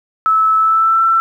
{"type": "tone with pitch glide", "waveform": "sine", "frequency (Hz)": [1304, 1339.1], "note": ["E6", "E6"], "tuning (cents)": [-19, 27], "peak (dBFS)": -9, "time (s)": [0.26, 1.2], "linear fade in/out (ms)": 0, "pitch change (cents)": 46, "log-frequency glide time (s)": [0.57, 1.03], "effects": ["8-bit"]}